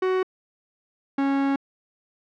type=tone pair in turn; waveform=45% pulse; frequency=373.1 / 275.5 Hz; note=F#4 / C#4; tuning=+14 / -11 cents; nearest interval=perfect fourth; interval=525 cents; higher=first; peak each=-20 dBFS; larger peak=neither; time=0.02-0.23 / 1.18-1.56 s; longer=second; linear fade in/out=5 ms; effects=low-pass 2000 Hz 12 dB/octave